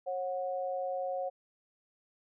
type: tone pair together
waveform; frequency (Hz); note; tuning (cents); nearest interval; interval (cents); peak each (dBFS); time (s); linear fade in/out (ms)
sine; 543.9 / 733; C#5 / F#5; -33 / -16; perfect fourth; 517; -34 / -36; 0.06-1.3; 20
effects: none